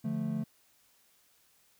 triangle chord, D minor, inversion none, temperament equal, 146.83 / 174.61 / 220 Hz, D3 / F3 / A3, 0 / 0 / 0 cents, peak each -35 / -35 / -31 dBFS, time 0.04-0.44 s, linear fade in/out 10 ms, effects white hiss -67 dBFS RMS until 1.79 s

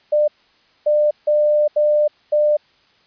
sine tone bursts at uneven times, 598 Hz, D5, 31 cents sharp, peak -12 dBFS, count 5, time 0.12-0.28 / 0.86-1.11 / 1.27-1.68 / 1.76-2.08 / 2.32-2.57 s, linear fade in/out 10 ms, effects white hiss -56 dBFS RMS until 3.06 s + resampled to 11025 Hz

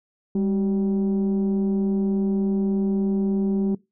sine tone pair together, 200 / 381.7 Hz, G3 / G4, +35 / -46 cents, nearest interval major seventh, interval 1119 cents, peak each -19 / -25 dBFS, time 0.35-3.75 s, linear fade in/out 5 ms, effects noise-tail reverb RT60 0.2 s tail -21 dB re dry + tanh soft clip ceiling -16 dBFS

